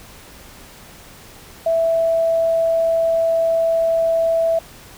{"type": "tone", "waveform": "sine", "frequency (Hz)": 659.3, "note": "E5", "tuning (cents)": 0, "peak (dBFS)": -14, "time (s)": [1.66, 4.59], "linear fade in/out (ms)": 5, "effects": ["pink hiss -42 dBFS RMS until 4.97 s"]}